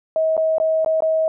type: tone with dropouts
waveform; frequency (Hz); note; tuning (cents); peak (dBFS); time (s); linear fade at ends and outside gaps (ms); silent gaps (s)
sine; 638; D#5; +43; -15; 0.16-1.28; 1; 0.368-0.377 / 0.583-0.6 / 0.847-0.861 / 1.005-1.022
effects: none